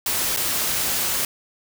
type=noise with dropouts; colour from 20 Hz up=white; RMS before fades=-23 dBFS; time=0.06-1.25 s; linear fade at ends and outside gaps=2 ms; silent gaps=0.364-0.371 s; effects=none